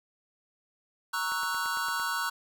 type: chord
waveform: square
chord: F# dominant seventh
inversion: first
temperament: equal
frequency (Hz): 932.3 / 1108.7 / 1318.5 / 1480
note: A#5 / C#6 / E6 / F#6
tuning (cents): 0 / 0 / 0 / 0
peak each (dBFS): -37 / -36 / -36 / -33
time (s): 1.13-2.3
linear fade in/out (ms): 10
type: click train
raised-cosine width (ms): 0.5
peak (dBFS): -30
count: 7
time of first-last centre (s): 1.32-1.998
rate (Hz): 8.85
effects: none